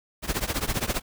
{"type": "noise with tremolo", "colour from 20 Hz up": "pink", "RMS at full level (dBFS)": -24, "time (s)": [0.22, 1.02], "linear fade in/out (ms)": 50, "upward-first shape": "triangle", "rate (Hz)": 15, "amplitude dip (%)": 95, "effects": []}